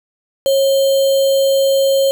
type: tone with sample-and-hold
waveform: sine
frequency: 545 Hz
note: C#5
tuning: 29 cents flat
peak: -10 dBFS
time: 0.46-2.11 s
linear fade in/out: 0 ms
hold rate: 3675 Hz
effects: none